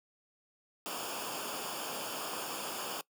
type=noise with comb filter; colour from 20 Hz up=pink; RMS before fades=-39 dBFS; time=0.86-3.01 s; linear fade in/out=0 ms; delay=0.5 ms; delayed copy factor=-0.75; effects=noise-tail reverb RT60 0.1 s tail -22 dB re dry + high-pass 200 Hz 12 dB/octave